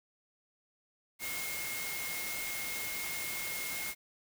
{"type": "tone in noise", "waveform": "sine", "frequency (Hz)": 2149, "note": "C7", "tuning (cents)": 46, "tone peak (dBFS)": -40, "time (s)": [1.19, 3.95], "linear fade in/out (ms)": 50, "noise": "white", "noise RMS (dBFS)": -39, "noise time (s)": [1.19, 3.95], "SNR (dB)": -4, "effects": []}